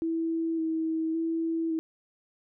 sine tone with vibrato, 324.7 Hz, E4, 26 cents flat, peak -26 dBFS, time 0.02-1.79 s, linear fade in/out 0 ms, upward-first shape square, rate 0.89 Hz, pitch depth 17 cents each way, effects none

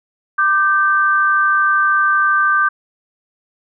sine tone pair together, 1188 / 1555.2 Hz, D6 / G6, +20 / -14 cents, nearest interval perfect fourth, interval 466 cents, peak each -14 dBFS, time 0.38-2.69 s, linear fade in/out 10 ms, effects none

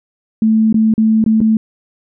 sine tone with dropouts, 220 Hz, A3, in tune, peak -8 dBFS, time 0.42-1.57 s, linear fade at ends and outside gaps 2 ms, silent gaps 0.727-0.743 / 0.939-0.979 / 1.241-1.262 / 1.405-1.413 s, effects none

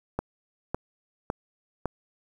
click train, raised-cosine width 1 ms, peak -13 dBFS, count 4, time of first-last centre 0.19-1.857 s, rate 1.8 Hz, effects 8-bit

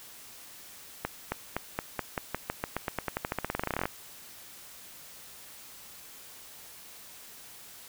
accelerating click train, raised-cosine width 0.5 ms, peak -14 dBFS, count 30, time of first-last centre 1.05-3.855 s, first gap 270 ms, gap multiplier 0.91, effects white hiss -49 dBFS RMS until 7.88 s

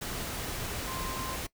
sine tone in noise, 1046.5 Hz, C6, in tune, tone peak -39 dBFS, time 0.87-1.36 s, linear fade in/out 10 ms, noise pink, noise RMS -36 dBFS, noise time 0.01-1.47 s, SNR -6 dB, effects noise-tail reverb RT60 0.1 s tail -20 dB re dry

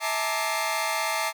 sawtooth tone cluster, 650 / 855 / 911 / 1176 / 2111 Hz, E5 / A5 / A#5 / D6 / C7, -24 / -50 / -40 / +2 / +15 cents, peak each -28 dBFS, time 0-1.33 s, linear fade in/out 50 ms, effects none

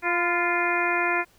harmonic tone with a mistuned harmonic, 349.2 Hz, F4, in tune, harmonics 1 / 2 / 3 / 4 / 5 / 6 / 7, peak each -29 / -29 / -29 / -29 / -29 / -29 / -29 dBFS, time 0.02-1.25 s, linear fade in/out 50 ms, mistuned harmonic 3, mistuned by -42 cents, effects pink hiss -59 dBFS RMS until 1.38 s

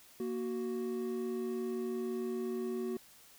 triangle tone pair together, 234.1 / 371.6 Hz, A#3 / F#4, +8 / +7 cents, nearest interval minor sixth, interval 799 cents, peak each -36 / -34 dBFS, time 0.2-2.97 s, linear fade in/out 2 ms, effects white hiss -59 dBFS RMS until 3.38 s

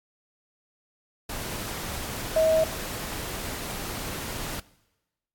sine tone in noise, 638 Hz, D#5, 43 cents sharp, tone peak -18 dBFS, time 2.36-2.64 s, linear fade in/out 5 ms, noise pink, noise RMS -34 dBFS, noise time 1.29-4.6 s, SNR +13 dB, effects noise-tail reverb RT60 1.0 s tail -21 dB re dry + AAC 64 kbps

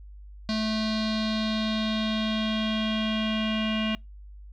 square tone with low-pass filter sweep, 217.9 Hz, A3, 17 cents flat, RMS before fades -27 dBFS, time 0.49-3.95 s, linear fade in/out 0 ms, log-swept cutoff 4400 to 2900 Hz, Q 5.4, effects noise-tail reverb RT60 0.2 s tail -26 dB re dry + added 50 Hz sine -42 dBFS peak until 4.52 s

